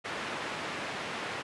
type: band-pass noise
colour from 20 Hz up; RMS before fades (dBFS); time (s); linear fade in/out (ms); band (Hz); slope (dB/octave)
white; -37; 0.04-1.43; 20; 130 to 2100; 12
effects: resampled to 24000 Hz